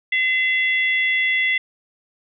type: harmonic tone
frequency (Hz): 680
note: F5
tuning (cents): -46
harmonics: 3 / 4 / 5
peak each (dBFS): -17 / -27 / -28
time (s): 0.12-1.58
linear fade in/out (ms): 5
effects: none